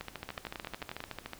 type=two click trains; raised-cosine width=0.3 ms; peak=-22 / -22 dBFS; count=19 / 9; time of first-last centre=0.01-1.334 / 0.29-1.004 s; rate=13.6 / 11.2 Hz; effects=pink hiss -54 dBFS RMS until 1.39 s